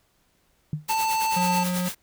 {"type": "tone with exponential decay", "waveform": "sine", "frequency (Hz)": 151.6, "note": "D#3", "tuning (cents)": -45, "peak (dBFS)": -21, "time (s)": [0.73, 0.88], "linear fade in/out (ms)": 2, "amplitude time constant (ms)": 32}
{"type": "noise with tremolo", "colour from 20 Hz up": "white", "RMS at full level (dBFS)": -31, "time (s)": [0.88, 1.95], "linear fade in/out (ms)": 10, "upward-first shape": "sine", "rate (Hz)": 9.2, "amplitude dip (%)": 70}
{"type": "harmonic tone", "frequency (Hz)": 887, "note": "A5", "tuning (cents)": 14, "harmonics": [1, 3, 5, 7, 9], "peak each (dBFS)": [-22, -32, -36, -39, -41], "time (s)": [0.89, 1.64], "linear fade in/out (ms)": 10}
{"type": "tone", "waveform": "square", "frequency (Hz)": 180, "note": "F#3", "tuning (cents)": -47, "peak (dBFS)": -25, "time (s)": [1.36, 1.89], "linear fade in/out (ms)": 10}
{"effects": ["pink hiss -66 dBFS RMS until 2.02 s"]}